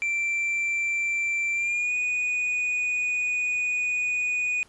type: tone with pitch glide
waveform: triangle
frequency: 2349 to 2471 Hz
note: D7 to D#7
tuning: 0 to -13 cents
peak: -22 dBFS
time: 0.02-4.63 s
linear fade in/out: 0 ms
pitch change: +87 cents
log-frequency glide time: 1.53-1.93 s
effects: pink hiss -58 dBFS RMS until 4.68 s + resampled to 24000 Hz